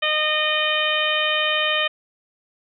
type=harmonic tone; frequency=613 Hz; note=D#5; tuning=26 cents flat; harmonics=1 / 2 / 3 / 4 / 5 / 6; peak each=-26 / -27 / -25 / -25 / -23 / -29 dBFS; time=0.02-1.88 s; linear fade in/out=10 ms; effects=none